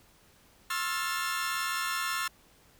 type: chord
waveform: sawtooth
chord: F major seventh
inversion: second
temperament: equal with one note detuned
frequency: 1069.1 / 1318.5 / 1396.9 / 1760 Hz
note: C6 / E6 / F6 / A6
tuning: +37 / 0 / 0 / 0 cents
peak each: -32 dBFS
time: 0.7-2.28 s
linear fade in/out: 5 ms
effects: pink hiss -61 dBFS RMS until 2.79 s